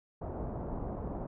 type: low-pass noise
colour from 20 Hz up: pink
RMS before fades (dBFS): -38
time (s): 0.21-1.27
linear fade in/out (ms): 10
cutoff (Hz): 870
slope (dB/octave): 24
effects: none